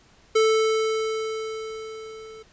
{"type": "tone with level ramp", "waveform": "square", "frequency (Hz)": 440, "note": "A4", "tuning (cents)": 0, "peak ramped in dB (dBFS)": [-16, -41], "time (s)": [0.35, 2.43], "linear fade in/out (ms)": 10, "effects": ["pink hiss -56 dBFS RMS until 2.52 s", "resampled to 16000 Hz"]}